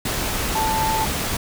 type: tone in noise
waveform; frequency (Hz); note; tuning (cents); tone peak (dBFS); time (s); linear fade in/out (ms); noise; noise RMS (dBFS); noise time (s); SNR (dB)
sine; 880; A5; 0; -20; 0.55-1.05; 5; pink; -24; 0.05-1.37; +1
effects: none

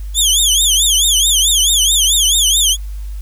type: tone with vibrato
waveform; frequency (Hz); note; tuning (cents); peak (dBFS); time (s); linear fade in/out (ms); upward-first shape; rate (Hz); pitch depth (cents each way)
20% pulse; 3322; G#7; 0; -4; 0.14-2.77; 50; triangle; 4.6; 220
effects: added 50 Hz sine -22 dBFS peak until 3.21 s + white hiss -47 dBFS RMS until 3.21 s

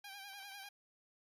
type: tone with vibrato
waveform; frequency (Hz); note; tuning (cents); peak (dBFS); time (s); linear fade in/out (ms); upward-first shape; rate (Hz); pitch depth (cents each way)
10% pulse; 795; G5; +24; -40; 0.04-0.69; 5; sine; 10; 51
effects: AAC 64 kbps

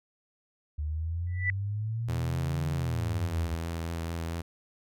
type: exponential two-way sweep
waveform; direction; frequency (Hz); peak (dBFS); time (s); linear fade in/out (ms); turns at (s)
sine; up then down; 73.42 to 146.83 to 73.42; -29; 0.78-3.55; 10; 2.68
type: tone with exponential growth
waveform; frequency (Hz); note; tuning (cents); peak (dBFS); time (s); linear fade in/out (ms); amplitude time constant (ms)
sine; 1975.5; B6; 0; -22; 1.27-1.5; 1; 48
type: tone with vibrato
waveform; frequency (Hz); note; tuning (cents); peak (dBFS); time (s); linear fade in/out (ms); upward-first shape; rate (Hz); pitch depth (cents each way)
sawtooth; 83.2; E2; +17; -28; 2.08-4.42; 10; triangle; 4.5; 25
effects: none

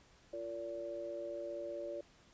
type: harmonic tone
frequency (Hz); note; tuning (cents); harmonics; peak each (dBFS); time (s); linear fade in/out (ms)
115.2; A#2; -20; 3 / 4 / 5; -46 / -50 / -41; 0.33-2.01; 5
effects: pink hiss -65 dBFS RMS until 2.33 s + resampled to 16000 Hz

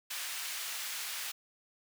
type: high-pass noise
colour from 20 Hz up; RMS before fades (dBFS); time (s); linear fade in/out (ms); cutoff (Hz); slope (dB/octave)
pink; -39; 0.1-1.32; 10; 1800; 12
effects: none

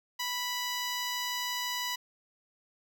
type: tone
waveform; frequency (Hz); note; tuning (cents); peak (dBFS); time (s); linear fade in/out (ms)
10% pulse; 986; B5; -3; -23; 0.19-1.96; 10
effects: none

